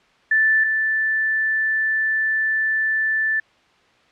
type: tone pair in turn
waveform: sine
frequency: 1760 / 1760 Hz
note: A6 / A6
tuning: 0 / 0 cents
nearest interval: unison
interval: 0 cents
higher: neither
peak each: -13 / -17 dBFS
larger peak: first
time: 0.31-0.64 / 0.64-3.4 s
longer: second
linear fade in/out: 5 ms
effects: white hiss -56 dBFS RMS until 4.11 s + low-pass 3000 Hz 12 dB/octave